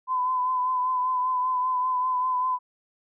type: tone with vibrato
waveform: sine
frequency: 1012 Hz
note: B5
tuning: 42 cents sharp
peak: -22 dBFS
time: 0.07-2.59 s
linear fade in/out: 50 ms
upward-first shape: triangle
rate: 5.1 Hz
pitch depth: 33 cents each way
effects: none